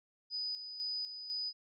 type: tone with tremolo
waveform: sine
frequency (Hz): 4978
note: D#8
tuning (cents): 0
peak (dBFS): -35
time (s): 0.3-1.53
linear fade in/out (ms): 50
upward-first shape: square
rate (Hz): 2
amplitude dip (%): 60
effects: none